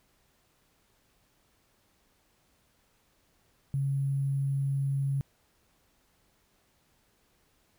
sine tone with sample-and-hold, 137.8 Hz, C#3, 10 cents flat, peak -26 dBFS, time 3.74-5.21 s, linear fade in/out 0 ms, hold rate 11025 Hz, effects pink hiss -69 dBFS RMS until 7.78 s

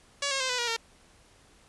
5% pulse tone with pitch steps, 565 / 541.7 / 519.3 / 497.9 / 477.3 / 457.6 Hz, C#5 / C#5 / C5 / B4 / A#4 / A#4, +33 / -40 / -13 / +14 / +41 / -32 cents, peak -16 dBFS, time 0.22-0.766 s, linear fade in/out 5 ms, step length 91 ms, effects pink hiss -59 dBFS RMS until 1.68 s + resampled to 24000 Hz

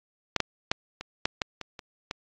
clicks, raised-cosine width 0.2 ms, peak -6 / -6 / -6 / -18 / -6 / -8 / -18 / -22 / -13 dBFS, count 9, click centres 0.363 / 0.403 / 0.715 / 1.01 / 1.255 / 1.418 / 1.613 / 1.792 / 2.111 s, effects low-pass 6000 Hz 12 dB/octave + AAC 64 kbps

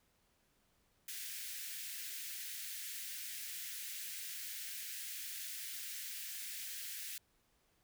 white high-pass noise, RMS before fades -45 dBFS, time 1.08-7.18 s, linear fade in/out 2 ms, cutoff 1600 Hz, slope 48 dB/octave, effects pink hiss -75 dBFS RMS until 7.83 s

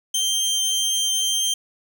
25% pulse tone, 3151 Hz, G7, 8 cents sharp, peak -16 dBFS, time 0.14-1.54 s, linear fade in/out 5 ms, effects none

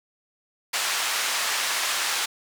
pink band-pass noise, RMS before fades -26 dBFS, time 0.73-2.26 s, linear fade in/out 10 ms, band 1200 to 9600 Hz, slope 12 dB/octave, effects none

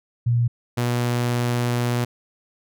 sine / sawtooth tone pair in turn, 119 / 121.08 Hz, A#2 / B2, +36 / -34 cents, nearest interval unison, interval 30 cents, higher second, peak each -16 dBFS, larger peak neither, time 0.26-0.48 / 0.77-2.05 s, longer second, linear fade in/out 10 ms, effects none

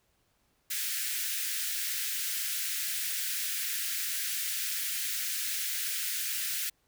white high-pass noise, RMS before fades -33 dBFS, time 0.7-6.7 s, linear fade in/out 10 ms, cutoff 1500 Hz, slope 48 dB/octave, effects pink hiss -72 dBFS RMS until 6.87 s

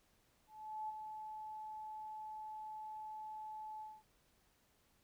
sine tone with ADSR envelope, 863 Hz, A5, 34 cents flat, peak -39 dBFS, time 0.47-4.03 s, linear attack 420 ms, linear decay 22 ms, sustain -6 dB, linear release 220 ms, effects pink hiss -74 dBFS RMS until 5.03 s

